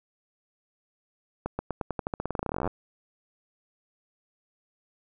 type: accelerating click train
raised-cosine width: 1 ms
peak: -15 dBFS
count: 27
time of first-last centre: 1.46-2.676 s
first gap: 130 ms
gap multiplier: 0.9
effects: none